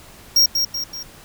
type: tone with echo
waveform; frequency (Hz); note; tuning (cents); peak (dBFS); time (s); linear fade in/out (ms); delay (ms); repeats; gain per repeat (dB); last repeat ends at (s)
square; 5588; F8; 0; -11; 0.36-0.46; 5; 190; 3; -6; 1.03
effects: pink hiss -44 dBFS RMS until 1.24 s